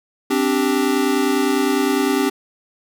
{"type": "chord", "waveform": "square", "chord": "C suspended second", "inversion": "none", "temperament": "equal with one note detuned", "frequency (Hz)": [261.6, 291.5, 392], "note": ["C4", "D4", "G4"], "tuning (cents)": [0, -13, 0], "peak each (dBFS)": [-21, -21, -21], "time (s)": [0.3, 2.3], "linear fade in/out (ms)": 10, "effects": []}